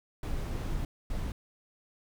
brown noise bursts at uneven times, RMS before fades -33 dBFS, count 2, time 0.23-0.85 / 1.1-1.32 s, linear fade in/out 2 ms, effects none

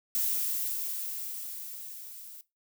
violet noise with level ramp, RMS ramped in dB -28 to -47 dBFS, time 0.15-2.41 s, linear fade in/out 0 ms, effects noise-tail reverb RT60 0.2 s tail -18 dB re dry

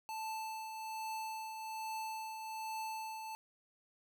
square tone with tremolo, 880 Hz, A5, in tune, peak -39 dBFS, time 0.09-3.35 s, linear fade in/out 0 ms, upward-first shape triangle, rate 1.2 Hz, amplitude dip 45%, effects none

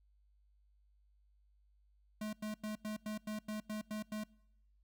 square tone bursts, 213.8 Hz, A3, 49 cents flat, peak -39 dBFS, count 10, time 2.21-4.238 s, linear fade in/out 5 ms, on 120 ms, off 92 ms, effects noise-tail reverb RT60 0.9 s tail -25 dB re dry + added 50 Hz sine -67 dBFS peak until 4.83 s

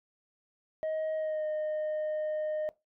sine tone with pitch glide, 629 to 614.6 Hz, D#5 to D#5, +19 to -21 cents, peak -27 dBFS, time 0.83-2.69 s, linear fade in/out 0 ms, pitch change -40 cents, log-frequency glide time 1.16-1.46 s, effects noise-tail reverb RT60 0.2 s tail -21 dB re dry + tanh soft clip ceiling -29 dBFS

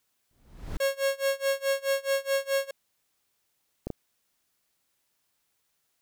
brown noise with exponential growth, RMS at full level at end -30 dBFS, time 0.31-0.77 s, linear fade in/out 2 ms, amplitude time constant 100 ms
45% pulse tone with tremolo, 547 Hz, C#5, 23 cents flat, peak -22 dBFS, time 0.8-2.71 s, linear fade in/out 5 ms, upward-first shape sine, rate 4.7 Hz, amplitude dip 95%
clicks, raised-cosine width 2 ms, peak -19 dBFS, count 2, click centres 3.87 / 3.903 s
effects white hiss -75 dBFS RMS until 6.01 s

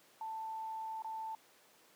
sine tone with dropouts, 885 Hz, A5, 10 cents sharp, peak -39 dBFS, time 0.21-1.35 s, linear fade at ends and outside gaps 2 ms, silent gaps 1.022-1.045 s, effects pink hiss -64 dBFS RMS until 1.95 s + high-pass 300 Hz 12 dB/octave

